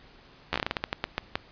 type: slowing click train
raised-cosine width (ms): 0.3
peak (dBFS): -10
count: 14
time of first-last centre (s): 0.53-1.355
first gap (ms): 12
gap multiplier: 1.25
effects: pink hiss -54 dBFS RMS until 1.51 s + resampled to 11025 Hz